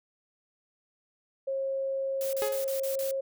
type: tone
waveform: sine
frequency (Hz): 540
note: C#5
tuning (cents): -45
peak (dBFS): -28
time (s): 1.47-3.21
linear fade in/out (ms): 10
type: noise bursts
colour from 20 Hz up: blue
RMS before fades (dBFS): -38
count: 6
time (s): 2.21-3.11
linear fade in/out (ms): 0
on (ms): 120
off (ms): 36
type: tone with exponential decay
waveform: sawtooth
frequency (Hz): 420.3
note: G#4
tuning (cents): +21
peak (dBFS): -24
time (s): 2.42-2.76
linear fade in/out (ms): 0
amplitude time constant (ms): 73
effects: none